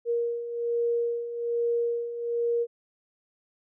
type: beating tone pair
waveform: sine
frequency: 470 / 471.2 Hz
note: A#4 / A#4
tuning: +14 / +19 cents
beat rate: 1.2 Hz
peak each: -32 / -26 dBFS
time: 0.05-2.67 s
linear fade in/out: 50 ms
effects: none